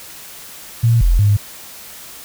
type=tone with pitch steps; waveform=sine; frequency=116 / 42.76 / 102.9 Hz; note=A#2 / F1 / G#2; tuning=-8 / -36 / -16 cents; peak=-9 dBFS; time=0.83-1.37 s; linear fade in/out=10 ms; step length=180 ms; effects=white hiss -36 dBFS RMS until 2.24 s